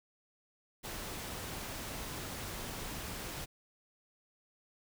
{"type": "noise", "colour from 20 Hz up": "pink", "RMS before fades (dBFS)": -42, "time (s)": [0.83, 3.46], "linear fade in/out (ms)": 20, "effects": []}